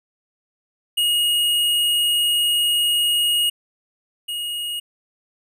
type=tone pair in turn; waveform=square; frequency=2875 / 2875 Hz; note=F7 / F7; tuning=+50 / +50 cents; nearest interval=unison; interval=0 cents; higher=neither; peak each=-17 / -25 dBFS; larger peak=first; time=0.97-3.5 / 4.28-4.8 s; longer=first; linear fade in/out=10 ms; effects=none